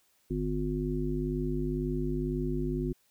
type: harmonic tone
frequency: 51 Hz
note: G#1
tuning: 31 cents flat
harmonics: 1 / 3 / 5 / 7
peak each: -34 / -34 / -34 / -34 dBFS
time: 0.3-2.93 s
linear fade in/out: 10 ms
effects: white hiss -69 dBFS RMS until 3.1 s